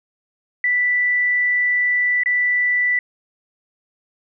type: tone with dropouts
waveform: sine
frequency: 1974 Hz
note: B6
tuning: 1 cent flat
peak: -15 dBFS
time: 0.64-2.99 s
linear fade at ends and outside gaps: 2 ms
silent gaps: 2.235-2.259 s
effects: none